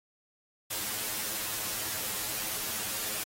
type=noise with comb filter; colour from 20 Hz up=white; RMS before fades=-34 dBFS; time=0.7-3.24 s; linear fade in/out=10 ms; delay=9.4 ms; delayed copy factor=+0.95; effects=AAC 48 kbps